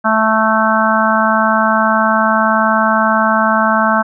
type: harmonic tone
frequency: 219.8 Hz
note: A3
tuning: 2 cents flat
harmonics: 1 / 3 / 4 / 5 / 6 / 7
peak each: -17 / -17 / -17 / -17 / -17 / -17 dBFS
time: 0.04-4.03 s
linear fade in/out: 20 ms
effects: none